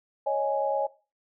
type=chord; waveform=sine; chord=C# suspended second; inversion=none; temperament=just; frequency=554.4 / 623.7 / 831.5 Hz; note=C#5 / D#5 / G#5; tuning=0 / +4 / +2 cents; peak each=-27 / -30 / -28 dBFS; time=0.26-0.87 s; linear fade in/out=10 ms; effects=noise-tail reverb RT60 0.3 s tail -17 dB re dry